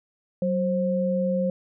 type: tone pair together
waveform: sine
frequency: 187.5 / 530.3 Hz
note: F#3 / C5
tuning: +23 / +23 cents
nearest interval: octave + tritone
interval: 1800 cents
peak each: -24 dBFS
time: 0.42-1.5 s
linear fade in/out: 2 ms
effects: none